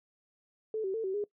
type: tone with pitch steps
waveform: sine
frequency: 437 / 382.6 / 447.9 / 380.5 / 412.5 Hz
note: A4 / G4 / A4 / F#4 / G#4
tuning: -12 / -42 / +31 / +48 / -12 cents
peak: -30 dBFS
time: 0.74-1.24 s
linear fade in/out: 2 ms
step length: 100 ms
effects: noise-tail reverb RT60 0.1 s tail -21 dB re dry